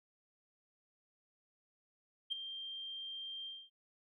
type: tone with ADSR envelope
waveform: sine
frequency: 3174 Hz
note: G7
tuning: 21 cents sharp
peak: -31 dBFS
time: 2.3-3.7 s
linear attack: 24 ms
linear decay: 7 ms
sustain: -11 dB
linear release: 240 ms
effects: tanh soft clip ceiling -27 dBFS